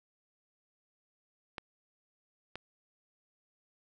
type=clicks; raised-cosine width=0.3 ms; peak=-22 / -24 dBFS; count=2; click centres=1.582 / 2.556 s; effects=none